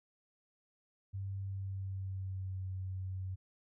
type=tone with pitch glide; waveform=sine; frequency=97.5 to 93.96 Hz; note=G2 to F#2; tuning=-9 to +27 cents; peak=-37 dBFS; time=1.13-3.36 s; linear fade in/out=20 ms; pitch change=-64 cents; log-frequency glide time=1.41-2.65 s; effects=none